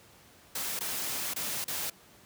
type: noise with dropouts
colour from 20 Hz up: white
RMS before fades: -34 dBFS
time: 0.55-1.9 s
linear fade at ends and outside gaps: 5 ms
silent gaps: 0.792-0.806 / 1.338-1.361 / 1.643-1.679 s
effects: pink hiss -57 dBFS RMS until 2.25 s + high-pass 80 Hz 12 dB/octave